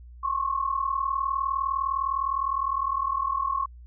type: tone pair together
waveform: sine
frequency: 1069 / 1108.7 Hz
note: C6 / C#6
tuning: +37 / 0 cents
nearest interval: minor second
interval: 63 cents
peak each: -27 dBFS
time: 0.23-3.66 s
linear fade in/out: 10 ms
effects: added 60 Hz sine -43 dBFS peak until 3.86 s